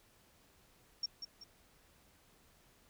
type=tone with echo; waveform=sine; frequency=5530 Hz; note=F8; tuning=18 cents flat; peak=-33 dBFS; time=1.03-1.06 s; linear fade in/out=5 ms; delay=190 ms; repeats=2; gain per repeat=-8 dB; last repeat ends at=1.44 s; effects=pink hiss -67 dBFS RMS until 2.89 s